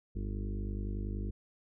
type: harmonic tone with a mistuned harmonic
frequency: 50 Hz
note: G1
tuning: 35 cents sharp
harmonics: 1 / 2 / 4 / 5 / 6 / 7 / 8 / 9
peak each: -35 / -40 / -43 / -50 / -50 / -48 / -55 / -55 dBFS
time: 0.15-1.31 s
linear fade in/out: 10 ms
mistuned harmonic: 1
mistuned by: -45 cents
effects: none

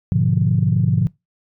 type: chord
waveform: sine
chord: G# diminished seventh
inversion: none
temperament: equal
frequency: 103.83 / 123.47 / 146.83 / 174.61 Hz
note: G#2 / B2 / D3 / F3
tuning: 0 / 0 / 0 / 0 cents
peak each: -19 dBFS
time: 0.12-1.07 s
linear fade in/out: 0 ms
effects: noise-tail reverb RT60 0.2 s tail -22 dB re dry + tanh soft clip ceiling -4 dBFS

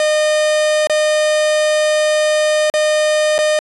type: tone with dropouts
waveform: 45% pulse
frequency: 611 Hz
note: D#5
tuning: 32 cents flat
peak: -12 dBFS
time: 0-3.59 s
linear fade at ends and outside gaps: 1 ms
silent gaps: 0.871-0.897 / 2.7-2.739 / 3.381-3.388 s
effects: resampled to 24000 Hz

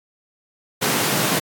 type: high-pass noise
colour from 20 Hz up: pink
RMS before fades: -20 dBFS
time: 0.81-1.4 s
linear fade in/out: 20 ms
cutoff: 120 Hz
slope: 48 dB/octave
effects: AAC 64 kbps

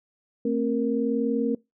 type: tone cluster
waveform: sine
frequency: 226.1 / 266.5 / 466.5 Hz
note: A3 / C4 / A#4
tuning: +47 / +32 / +1 cents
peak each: -26 dBFS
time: 0.45-1.55 s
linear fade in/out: 5 ms
effects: noise-tail reverb RT60 0.2 s tail -23 dB re dry

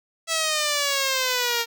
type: exponential sweep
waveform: 5% pulse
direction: down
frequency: 660 to 461.1 Hz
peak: -10 dBFS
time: 0.27-1.66 s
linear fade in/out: 50 ms
effects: none

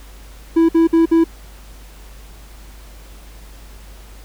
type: tone bursts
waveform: triangle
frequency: 329.6 Hz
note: E4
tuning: in tune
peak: -7 dBFS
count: 4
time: 0.56-1.242 s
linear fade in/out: 10 ms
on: 130 ms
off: 54 ms
effects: added 50 Hz sine -37 dBFS peak until 4.24 s + pink hiss -45 dBFS RMS until 4.24 s

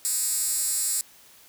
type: tone with high-pass filter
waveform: 10% pulse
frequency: 311.1 Hz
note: D#4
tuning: in tune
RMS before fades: -26 dBFS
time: 0.05-1.01 s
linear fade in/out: 0 ms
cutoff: 8400 Hz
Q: 2.2
effects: white hiss -53 dBFS RMS until 1.48 s

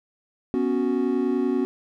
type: chord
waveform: triangle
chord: B suspended second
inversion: none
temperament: equal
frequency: 246.9 / 277.2 / 370 Hz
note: B3 / C#4 / F#4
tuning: 0 / 0 / 0 cents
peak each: -23 dBFS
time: 0.54-1.65 s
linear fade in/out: 0 ms
effects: none

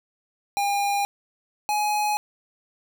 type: tone pair in turn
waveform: square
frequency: 807 / 838.9 Hz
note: G#5 / G#5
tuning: -50 / +17 cents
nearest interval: minor second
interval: 67 cents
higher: second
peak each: -22 dBFS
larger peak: neither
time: 0.57-1.05 / 1.69-2.17 s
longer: neither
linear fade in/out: 0 ms
effects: none

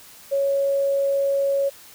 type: tone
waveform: sine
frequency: 554.4 Hz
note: C#5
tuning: in tune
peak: -18 dBFS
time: 0.31-1.7 s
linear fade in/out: 20 ms
effects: white hiss -46 dBFS RMS until 1.94 s

